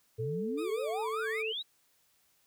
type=tone; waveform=sine; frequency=440 Hz; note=A4; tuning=in tune; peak=-34 dBFS; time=0.18-1.53 s; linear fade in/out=20 ms
type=exponential sweep; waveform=sine; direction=up; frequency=110 to 3994 Hz; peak=-34 dBFS; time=0.18-1.63 s; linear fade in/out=20 ms
type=tone with vibrato; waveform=20% pulse; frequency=1174.7 Hz; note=D6; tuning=in tune; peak=-38 dBFS; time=0.57-1.43 s; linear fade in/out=20 ms; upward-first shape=triangle; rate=5.2 Hz; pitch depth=150 cents each way
effects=white hiss -70 dBFS RMS until 2.46 s